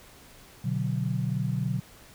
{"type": "chord", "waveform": "sine", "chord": "B minor", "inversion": "none", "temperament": "equal", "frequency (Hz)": [123.47, 146.83, 185], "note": ["B2", "D3", "F#3"], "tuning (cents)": [0, 0, 0], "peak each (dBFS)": [-29, -30, -31], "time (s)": [0.64, 1.8], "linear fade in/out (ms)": 10, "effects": ["pink hiss -52 dBFS RMS until 2.14 s"]}